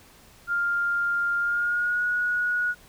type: tone with pitch glide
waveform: sine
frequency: 1400 to 1456.1 Hz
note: F6 to F#6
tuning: +4 to -28 cents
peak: -22 dBFS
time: 0.47-2.75 s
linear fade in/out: 50 ms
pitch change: +68 cents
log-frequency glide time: 1.39-2.04 s
effects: pink hiss -53 dBFS RMS until 2.88 s